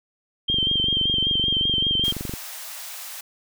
sine tone with vibrato, 3163 Hz, G7, 15 cents sharp, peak -19 dBFS, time 0.48-2.12 s, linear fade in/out 10 ms, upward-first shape sine, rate 5.2 Hz, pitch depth 33 cents each way
click train, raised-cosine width 3 ms, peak -17 dBFS, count 44, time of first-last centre 0.5-2.338 s, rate 23.4 Hz
white high-pass noise, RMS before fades -36 dBFS, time 2.04-3.21 s, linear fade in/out 5 ms, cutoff 570 Hz, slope 48 dB/octave
effects none

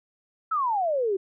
sine exponential sweep, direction down, 1344 to 370 Hz, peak -22 dBFS, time 0.51-1.17 s, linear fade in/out 10 ms, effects none

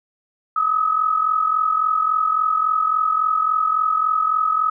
sine tone pair together, 1236.4 / 1280 Hz, D#6 / D#6, -11 / +49 cents, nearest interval minor second, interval 60 cents, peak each -22 / -17 dBFS, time 0.56-4.7 s, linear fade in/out 5 ms, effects none

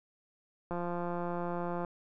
click train, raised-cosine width 1 ms, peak -23 dBFS, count 199, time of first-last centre 0.71-1.848 s, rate 174 Hz, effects none

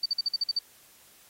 sine tone bursts, 4600 Hz, D8, 37 cents flat, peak -23 dBFS, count 8, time 0.03-0.59 s, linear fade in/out 5 ms, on 28 ms, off 48 ms, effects white hiss -57 dBFS RMS until 1.29 s + AAC 48 kbps

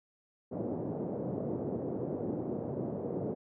white band-pass noise, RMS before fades -36 dBFS, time 0.51-3.35 s, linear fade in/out 20 ms, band 110 to 510 Hz, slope 24 dB/octave, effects none

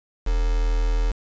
sine tone with quantisation, 40.64 Hz, E1, 24 cents flat, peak -18 dBFS, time 0.26-1.12 s, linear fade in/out 10 ms, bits 5, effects resampled to 16000 Hz

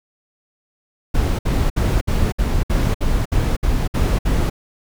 brown noise bursts, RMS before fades -17 dBFS, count 11, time 1.14-4.5 s, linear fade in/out 10 ms, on 250 ms, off 61 ms, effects none

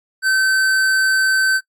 sine tone with hard clipping, 1539 Hz, G6, 32 cents flat, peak -15 dBFS, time 0.22-1.61 s, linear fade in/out 50 ms, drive 13 dB, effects noise-tail reverb RT60 0.1 s tail -22 dB re dry + AAC 64 kbps

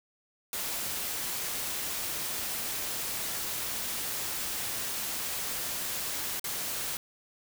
white noise with dropouts, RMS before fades -34 dBFS, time 0.53-6.97 s, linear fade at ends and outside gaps 1 ms, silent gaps 6.396-6.442 s, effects none

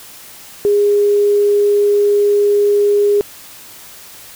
sine tone, 410 Hz, G#4, 22 cents flat, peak -9 dBFS, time 0.65-3.21 s, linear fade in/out 0 ms, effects white hiss -37 dBFS RMS until 4.35 s

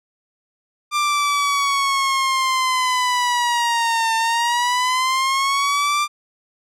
sawtooth linear two-way sweep, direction down then up, 1190 to 899 to 1190 Hz, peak -13 dBFS, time 0.91-6.08 s, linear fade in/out 50 ms, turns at 4.15 s, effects low-pass 9000 Hz 12 dB/octave

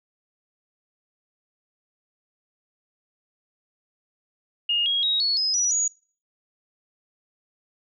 sine tone with pitch steps, 2846 / 3288 / 3799 / 4389 / 5071 / 5859 / 6769 Hz, F7 / G#7 / A#7 / C#8 / D#8 / F#8 / G#8, +32 / -18 / +32 / -18 / +32 / -18 / +32 cents, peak -20 dBFS, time 4.69-5.88 s, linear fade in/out 5 ms, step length 170 ms, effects noise-tail reverb RT60 0.4 s tail -21 dB re dry

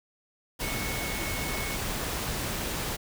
sine tone in noise, 2200 Hz, C#7, 14 cents flat, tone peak -37 dBFS, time 0.61-1.77 s, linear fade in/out 20 ms, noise pink, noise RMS -32 dBFS, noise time 0.59-2.97 s, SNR -8 dB, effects none

